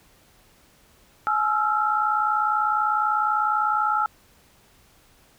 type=tone cluster; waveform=sine; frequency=848 / 1308 / 1368 Hz; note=G#5 / E6 / F6; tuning=+36 / -14 / -36 cents; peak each=-24 dBFS; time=1.27-4.06 s; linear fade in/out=0 ms; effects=pink hiss -57 dBFS RMS until 5.38 s